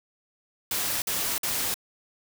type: noise bursts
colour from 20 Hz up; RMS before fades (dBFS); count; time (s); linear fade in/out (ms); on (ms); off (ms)
white; -28; 3; 0.71-1.742; 2; 310; 51
effects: none